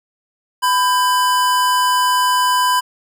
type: tone pair together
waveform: square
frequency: 1000 / 1589.1 Hz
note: B5 / G6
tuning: +21 / +23 cents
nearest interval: minor sixth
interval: 802 cents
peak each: -14 / -23 dBFS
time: 0.62-2.81 s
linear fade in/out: 20 ms
effects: none